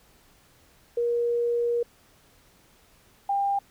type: tone pair in turn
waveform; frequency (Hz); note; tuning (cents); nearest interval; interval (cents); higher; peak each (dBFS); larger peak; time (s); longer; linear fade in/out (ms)
sine; 474.4 / 797.8; A#4 / G5; +30 / +30; major sixth; 900; second; -22; neither; 0.97-1.83 / 3.29-3.59; first; 5
effects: pink hiss -59 dBFS RMS until 3.7 s